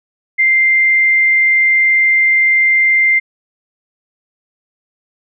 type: tone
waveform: sine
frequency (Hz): 2093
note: C7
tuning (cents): 0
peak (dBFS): -8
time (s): 0.38-3.2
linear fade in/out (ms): 20
effects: none